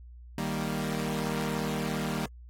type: chord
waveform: sawtooth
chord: Eb major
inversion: none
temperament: equal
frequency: 155.56 / 196 / 233.1 Hz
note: Eb3 / G3 / Bb3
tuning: 0 / 0 / 0 cents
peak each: -30 dBFS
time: 0.38-2.26 s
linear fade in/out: 2 ms
effects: added 60 Hz sine -45 dBFS peak until 2.49 s + AAC 48 kbps